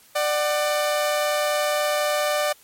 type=tone pair together; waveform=sawtooth; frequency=595 / 749.7 Hz; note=D5 / F#5; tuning=+22 / +23 cents; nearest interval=major third; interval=401 cents; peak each=-17 / -24 dBFS; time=0.15-2.53 s; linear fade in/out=10 ms; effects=white hiss -53 dBFS RMS until 2.63 s + MP3 64 kbps